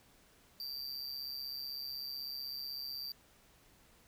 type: tone with amplitude modulation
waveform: square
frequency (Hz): 4699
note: D8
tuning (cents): 0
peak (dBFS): -37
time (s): 0.6-3.12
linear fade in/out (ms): 2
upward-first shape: sine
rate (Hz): 136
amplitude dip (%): 80
effects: pink hiss -65 dBFS RMS until 4.07 s